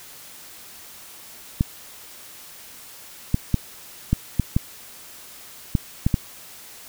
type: clicks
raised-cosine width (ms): 5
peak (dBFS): -5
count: 9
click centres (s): 1.609 / 3.344 / 3.543 / 4.13 / 4.397 / 4.565 / 5.752 / 6.065 / 6.142
effects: white hiss -43 dBFS RMS until 6.88 s